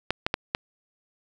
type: clicks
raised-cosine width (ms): 0.3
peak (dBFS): -7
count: 4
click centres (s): 0.106 / 0.265 / 0.341 / 0.549
effects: 7-bit